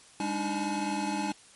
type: tone cluster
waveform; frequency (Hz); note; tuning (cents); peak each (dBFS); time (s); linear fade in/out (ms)
square; 202.1 / 291.6 / 310.7 / 851; G#3 / D4 / D#4 / G#5; -47 / -12 / -2 / +42; -35 / -37 / -36 / -34; 0.2-1.32; 2
effects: white hiss -55 dBFS RMS until 1.55 s + MP3 48 kbps